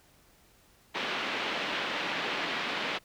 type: band-pass noise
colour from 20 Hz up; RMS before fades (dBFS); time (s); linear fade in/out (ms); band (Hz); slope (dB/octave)
white; -33; 0.94-2.99; 20; 180 to 3300; 24
effects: pink hiss -62 dBFS RMS until 3.04 s